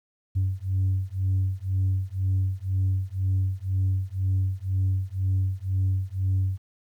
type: beating tone pair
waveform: sine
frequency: 94 / 96 Hz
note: F#2 / G2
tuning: +28 / -36 cents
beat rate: 2 Hz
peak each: -24 dBFS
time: 0.35-6.58 s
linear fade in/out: 20 ms
effects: tanh soft clip ceiling -18 dBFS + 10-bit